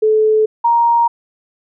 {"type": "tone pair in turn", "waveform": "sine", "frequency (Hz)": [433.2, 937.2], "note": ["A4", "A#5"], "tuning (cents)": [-27, 9], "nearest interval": "octave + minor second", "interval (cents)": 1336, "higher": "second", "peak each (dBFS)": -9, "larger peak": "neither", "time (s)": [[0.02, 0.46], [0.64, 1.08]], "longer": "neither", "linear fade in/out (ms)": 10, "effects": []}